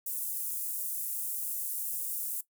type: high-pass noise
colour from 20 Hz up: pink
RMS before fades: -35 dBFS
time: 0.06-2.41 s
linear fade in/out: 5 ms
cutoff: 9700 Hz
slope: 24 dB/octave
effects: noise-tail reverb RT60 0.1 s tail -17 dB re dry